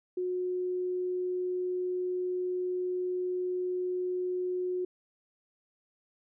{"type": "tone", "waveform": "sine", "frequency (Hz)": 363.5, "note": "F#4", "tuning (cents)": -31, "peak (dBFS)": -29, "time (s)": [0.17, 4.85], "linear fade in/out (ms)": 5, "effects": []}